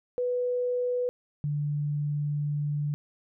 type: tone pair in turn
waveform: sine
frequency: 493.9 / 146.84 Hz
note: B4 / D3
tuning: 0 / 0 cents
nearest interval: octave + major sixth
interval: 2100 cents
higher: first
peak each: -25 / -26 dBFS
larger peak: first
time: 0.18-1.09 / 1.44-2.94 s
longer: second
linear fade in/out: 0 ms
effects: none